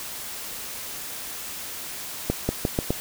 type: accelerating click train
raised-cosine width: 2 ms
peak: -8 dBFS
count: 5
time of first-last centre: 2.3-2.905 s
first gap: 190 ms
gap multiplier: 0.85
effects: white hiss -35 dBFS RMS until 3 s